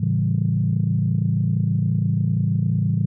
sine chord, A dominant seventh, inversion none, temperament equal, 110 / 138.59 / 164.81 / 196 Hz, A2 / C#3 / E3 / G3, 0 / 0 / 0 / 0 cents, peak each -21 / -23 / -22 / -26 dBFS, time 0-3.06 s, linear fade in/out 10 ms, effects tanh soft clip ceiling -8 dBFS

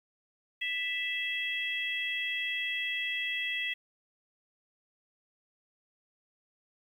harmonic tone, 659.3 Hz, E5, in tune, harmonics 3 / 4 / 5, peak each -34 / -35 / -36 dBFS, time 0.61-3.74 s, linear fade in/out 10 ms, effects 10-bit

